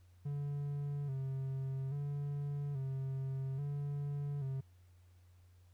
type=tone with vibrato; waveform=triangle; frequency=138.59 Hz; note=C#3; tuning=in tune; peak=-34 dBFS; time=0.25-4.61 s; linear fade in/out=10 ms; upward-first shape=square; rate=0.6 Hz; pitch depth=59 cents each way; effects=added 89 Hz sine -60 dBFS peak until 5.73 s + pink hiss -75 dBFS RMS until 5.73 s